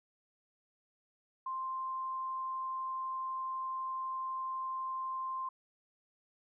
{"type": "tone", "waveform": "sine", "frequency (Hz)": 1048, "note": "C6", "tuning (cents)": 2, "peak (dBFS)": -35, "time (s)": [1.46, 5.49], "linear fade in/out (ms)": 5, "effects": []}